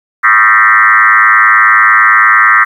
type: tone with frequency modulation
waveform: sine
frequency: 1568 Hz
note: G6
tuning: in tune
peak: -3 dBFS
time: 0.23-2.65 s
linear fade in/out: 20 ms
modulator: 109 Hz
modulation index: 3.9
effects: 7-bit